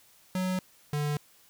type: tone pair in turn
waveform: square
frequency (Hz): 185 / 147.43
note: F#3 / D3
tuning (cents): 0 / +7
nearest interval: major third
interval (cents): 393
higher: first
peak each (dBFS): -28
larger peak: neither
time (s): 0.35-0.59 / 0.93-1.17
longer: neither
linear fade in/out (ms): 2
effects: white hiss -60 dBFS RMS until 1.49 s

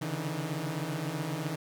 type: tone cluster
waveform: sawtooth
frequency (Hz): 138.4 / 146 / 161.8 / 304.7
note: C#3 / D3 / E3 / D#4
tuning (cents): -2 / -10 / -32 / -36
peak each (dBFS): -36 / -34 / -31 / -37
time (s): 0.01-1.56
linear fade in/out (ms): 10
effects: none

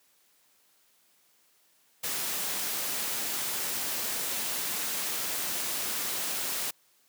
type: noise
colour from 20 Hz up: white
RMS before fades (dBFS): -32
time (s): 2.03-6.71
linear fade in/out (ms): 10
effects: white hiss -66 dBFS RMS until 7.08 s + high-pass 150 Hz 12 dB/octave

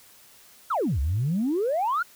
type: exponential two-way sweep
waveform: sine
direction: down then up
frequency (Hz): 1480 to 64.4 to 1480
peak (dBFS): -21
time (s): 0.7-2.03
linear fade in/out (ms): 10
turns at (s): 1
effects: tanh soft clip ceiling -18 dBFS + white hiss -53 dBFS RMS until 2.15 s

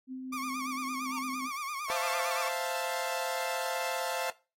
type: tone with tremolo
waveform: sine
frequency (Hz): 259.1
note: C4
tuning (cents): -17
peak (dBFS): -36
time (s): 0.07-1.5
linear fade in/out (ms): 50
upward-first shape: triangle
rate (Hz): 5.1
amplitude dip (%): 25
type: tone with vibrato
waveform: 30% pulse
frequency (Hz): 1150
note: D6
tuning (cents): -37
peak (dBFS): -32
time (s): 0.32-2.49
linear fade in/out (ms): 10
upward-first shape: sine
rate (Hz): 8.8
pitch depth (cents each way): 110
type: tone with exponential growth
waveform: square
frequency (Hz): 918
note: A#5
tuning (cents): -27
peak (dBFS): -37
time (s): 1.03-1.19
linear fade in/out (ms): 5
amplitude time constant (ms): 34
type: chord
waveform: sawtooth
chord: F major seventh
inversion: second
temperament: equal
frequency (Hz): 523.3 / 659.3 / 698.5 / 880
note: C5 / E5 / F5 / A5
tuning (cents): 0 / 0 / 0 / 0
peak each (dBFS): -33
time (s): 1.9-4.3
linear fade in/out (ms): 0
effects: noise-tail reverb RT60 0.3 s tail -20 dB re dry + AAC 48 kbps

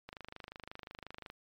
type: click train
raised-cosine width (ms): 0.3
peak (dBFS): -29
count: 32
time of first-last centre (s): 0.09-1.301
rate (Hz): 25.6
effects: MP3 96 kbps

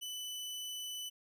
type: tone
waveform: sawtooth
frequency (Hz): 2991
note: F#7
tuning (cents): +18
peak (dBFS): -37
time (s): 0.01-1.1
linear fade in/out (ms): 20
effects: none

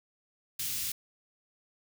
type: band-stop noise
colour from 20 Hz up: white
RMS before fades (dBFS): -34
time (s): 0.59-0.92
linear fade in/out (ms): 5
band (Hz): 160 to 2700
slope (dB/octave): 12
effects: none

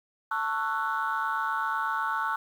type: chord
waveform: sine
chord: F# minor seventh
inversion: first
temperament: just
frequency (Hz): 888 / 1110 / 1332 / 1480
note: A5 / C#6 / E6 / F#6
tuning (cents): +16 / +2 / +18 / 0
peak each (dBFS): -31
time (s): 0.31-2.36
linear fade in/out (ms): 5
effects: tanh soft clip ceiling -19 dBFS + 9-bit

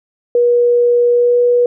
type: tone with pitch glide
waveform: sine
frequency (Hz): 481.6 to 485.8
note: B4 to B4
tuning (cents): -44 to -29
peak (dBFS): -8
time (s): 0.35-1.66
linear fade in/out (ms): 2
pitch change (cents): +15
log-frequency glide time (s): 1.11-1.39
effects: none

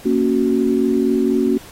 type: chord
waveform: sine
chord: F# major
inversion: first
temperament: equal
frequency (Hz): 233.1 / 277.2 / 370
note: A#3 / C#4 / F#4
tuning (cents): 0 / 0 / 0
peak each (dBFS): -18 / -18 / -18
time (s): 0.05-1.58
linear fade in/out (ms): 10
effects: pink hiss -41 dBFS RMS until 1.71 s + AAC 48 kbps

